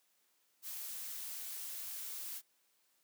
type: noise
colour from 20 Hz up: blue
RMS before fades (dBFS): -44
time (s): 0.62-2.42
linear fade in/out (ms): 50
effects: white hiss -75 dBFS RMS until 3.03 s + high-pass 200 Hz 12 dB/octave